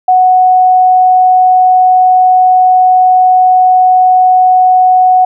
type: tone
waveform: sine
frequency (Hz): 739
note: F#5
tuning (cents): -2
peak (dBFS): -3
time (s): 0.08-5.25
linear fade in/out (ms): 5
effects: none